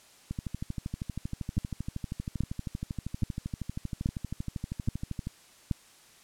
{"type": "two click trains", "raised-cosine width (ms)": 5, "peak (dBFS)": [-21, -15], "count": [64, 6], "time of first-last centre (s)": [[0.31, 5.271], [1.58, 5.712]], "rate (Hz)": [12.7, 1.21], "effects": ["white hiss -57 dBFS RMS until 6.23 s", "low-pass 10000 Hz 12 dB/octave"]}